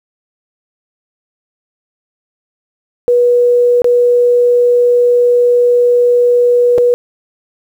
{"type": "tone with dropouts", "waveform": "sine", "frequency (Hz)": 485.8, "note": "B4", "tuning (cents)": -29, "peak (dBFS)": -6, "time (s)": [3.08, 6.94], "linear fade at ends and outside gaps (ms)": 0, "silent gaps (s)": [[3.819, 3.844], [6.779, 6.783]], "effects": ["7-bit"]}